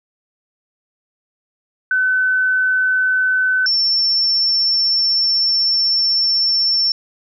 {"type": "tone pair in turn", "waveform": "sine", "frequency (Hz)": [1514, 5408], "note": ["F#6", "E8"], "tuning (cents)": [39, 43], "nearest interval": "octave + minor seventh", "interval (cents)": 2204, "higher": "second", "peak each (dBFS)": -13, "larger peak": "neither", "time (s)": [[1.91, 3.66], [3.66, 6.92]], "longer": "second", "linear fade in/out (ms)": 2, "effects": []}